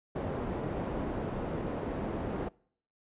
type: low-pass noise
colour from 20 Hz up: white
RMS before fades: -35 dBFS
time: 0.15-2.49 s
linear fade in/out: 10 ms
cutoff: 490 Hz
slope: 12 dB/octave
effects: noise-tail reverb RT60 0.6 s tail -25 dB re dry + resampled to 8000 Hz